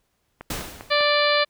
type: click train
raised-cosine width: 0.5 ms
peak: -20 dBFS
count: 4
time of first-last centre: 0.41-1.009 s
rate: 5.01 Hz
type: noise with exponential decay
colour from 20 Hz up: pink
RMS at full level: -26 dBFS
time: 0.5-1.15 s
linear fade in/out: 5 ms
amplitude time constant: 140 ms
type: harmonic tone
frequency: 587.3 Hz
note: D5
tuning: in tune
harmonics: 1 / 2 / 3 / 4 / 5 / 6 / 7 / 8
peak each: -21 / -24 / -25 / -26 / -30 / -28 / -26 / -32 dBFS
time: 0.9-1.45 s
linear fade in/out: 20 ms
effects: pink hiss -71 dBFS RMS until 1.49 s